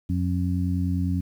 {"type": "harmonic tone", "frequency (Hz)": 89.9, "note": "F#2", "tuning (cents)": -49, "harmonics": [1, 2, 3], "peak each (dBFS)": [-24, -27, -29], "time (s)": [0.09, 1.21], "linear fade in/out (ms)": 10, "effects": ["9-bit"]}